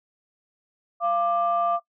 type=tone pair together; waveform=sine; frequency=690.3 / 1184 Hz; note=F5 / D6; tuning=-20 / +14 cents; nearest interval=major sixth; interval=934 cents; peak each=-22 / -23 dBFS; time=1-1.8 s; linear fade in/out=50 ms; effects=noise-tail reverb RT60 0.1 s tail -20 dB re dry + tanh soft clip ceiling -13 dBFS